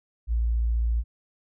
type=tone; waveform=sine; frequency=57.4 Hz; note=A#1; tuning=26 cents flat; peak=-21 dBFS; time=0.27-1.04 s; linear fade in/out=50 ms; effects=none